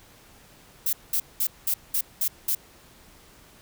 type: noise bursts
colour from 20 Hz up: violet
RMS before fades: -24 dBFS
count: 7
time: 0.86-2.55 s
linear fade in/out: 5 ms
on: 70 ms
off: 200 ms
effects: pink hiss -53 dBFS RMS until 3.61 s